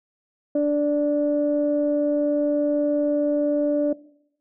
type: tone pair together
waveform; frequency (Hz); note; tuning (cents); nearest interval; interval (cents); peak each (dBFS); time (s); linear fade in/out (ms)
sine; 292.5 / 586.7; D4 / D5; -7 / -2; octave; 1205; -20; 0.55-3.93; 5
effects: noise-tail reverb RT60 0.7 s tail -20 dB re dry + tanh soft clip ceiling -11 dBFS